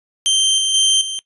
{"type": "tone with level steps", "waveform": "sawtooth", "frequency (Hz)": 3136, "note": "G7", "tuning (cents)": 0, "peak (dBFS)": [-9, -12, -8, -19], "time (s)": [0.26, 1.19], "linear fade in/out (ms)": 0, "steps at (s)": [0.58, 0.74, 1.01], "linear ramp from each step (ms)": 5, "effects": ["noise-tail reverb RT60 0.1 s tail -18 dB re dry", "resampled to 24000 Hz"]}